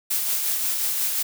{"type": "noise with tremolo", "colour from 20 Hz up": "blue", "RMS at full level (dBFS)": -23, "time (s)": [0.1, 1.23], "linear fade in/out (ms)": 10, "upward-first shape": "sine", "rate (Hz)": 5.6, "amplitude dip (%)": 30, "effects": []}